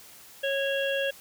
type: harmonic tone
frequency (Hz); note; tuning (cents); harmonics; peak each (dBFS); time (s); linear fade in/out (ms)
550; C#5; -14; 1 / 3 / 5 / 6; -27 / -32 / -34 / -35; 0.43-1.11; 10
effects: white hiss -50 dBFS RMS until 1.2 s